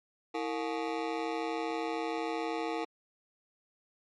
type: ring-modulated tone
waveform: 25% pulse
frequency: 392 Hz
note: G4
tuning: in tune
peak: -25 dBFS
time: 0.34-2.85 s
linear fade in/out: 10 ms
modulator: 66.4 Hz
effects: low-pass 4000 Hz 12 dB/octave + MP3 64 kbps